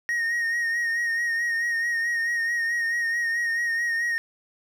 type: tone with vibrato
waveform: triangle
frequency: 1864.7 Hz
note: A#6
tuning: in tune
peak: -21 dBFS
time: 0.09-4.18 s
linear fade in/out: 0 ms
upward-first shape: sine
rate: 4.6 Hz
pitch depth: 34 cents each way
effects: none